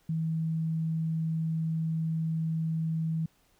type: tone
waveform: sine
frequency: 161.2 Hz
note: E3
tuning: 38 cents flat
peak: -27 dBFS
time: 0.09-3.26 s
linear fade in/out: 5 ms
effects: pink hiss -67 dBFS RMS until 3.59 s